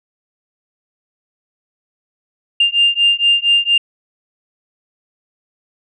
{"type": "beating tone pair", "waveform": "sine", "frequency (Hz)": [2798, 2802.3], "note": ["F7", "F7"], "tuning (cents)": [3, 5], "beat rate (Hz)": 4.3, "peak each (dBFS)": -13, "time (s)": [2.6, 3.78], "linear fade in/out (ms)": 5, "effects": ["tanh soft clip ceiling -3 dBFS"]}